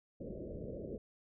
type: low-pass noise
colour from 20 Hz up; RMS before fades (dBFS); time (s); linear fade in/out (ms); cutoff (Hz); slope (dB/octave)
white; -44; 0.2-0.98; 5; 600; 96
effects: none